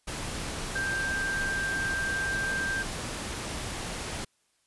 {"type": "tone in noise", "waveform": "sine", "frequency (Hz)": 1578, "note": "G6", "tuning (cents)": 11, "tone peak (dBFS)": -28, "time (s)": [0.75, 2.83], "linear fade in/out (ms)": 10, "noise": "pink", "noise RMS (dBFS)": -35, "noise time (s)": [0.07, 4.25], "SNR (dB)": 4, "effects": ["white hiss -71 dBFS RMS until 4.66 s", "resampled to 24000 Hz"]}